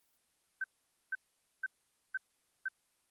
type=tone bursts; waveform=sine; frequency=1541 Hz; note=G6; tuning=30 cents flat; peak=-32 dBFS; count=5; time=0.61-2.685 s; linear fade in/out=5 ms; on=31 ms; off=480 ms; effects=white hiss -75 dBFS RMS until 3.1 s + Opus 24 kbps